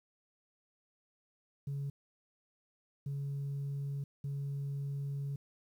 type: tone bursts at uneven times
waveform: sine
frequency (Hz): 140.3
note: C#3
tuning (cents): +21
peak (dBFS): -33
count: 3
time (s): 1.67-1.9 / 3.06-4.04 / 4.24-5.36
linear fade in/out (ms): 5
effects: tanh soft clip ceiling -33 dBFS + 11-bit